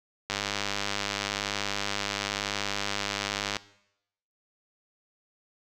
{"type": "click train", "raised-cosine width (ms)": 0.2, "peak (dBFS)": -11, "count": 331, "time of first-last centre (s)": [0.3, 3.567], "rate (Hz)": 101, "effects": ["noise-tail reverb RT60 0.8 s tail -19 dB re dry"]}